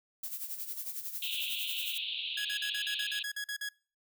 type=noise with tremolo; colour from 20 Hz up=violet; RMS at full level=-37 dBFS; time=0.23-1.98 s; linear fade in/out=5 ms; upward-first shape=sine; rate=11 Hz; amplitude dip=65%
type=band-pass noise; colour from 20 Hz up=pink; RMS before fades=-37 dBFS; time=1.22-3.23 s; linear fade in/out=5 ms; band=2600 to 3900 Hz; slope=96 dB/octave
type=tone bursts; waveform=sawtooth; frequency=1669 Hz; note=G#6; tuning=8 cents sharp; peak=-31 dBFS; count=11; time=2.37-3.69 s; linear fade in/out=5 ms; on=80 ms; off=44 ms
effects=noise-tail reverb RT60 0.4 s tail -25 dB re dry